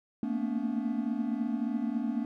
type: tone cluster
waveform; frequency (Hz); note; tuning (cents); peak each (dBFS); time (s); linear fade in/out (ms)
triangle; 222.3 / 231.5 / 245.9 / 285.5; A3 / A#3 / B3 / D4; +18 / -12 / -7 / -49; -31 / -35 / -32 / -33; 0.23-2.25; 2
effects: none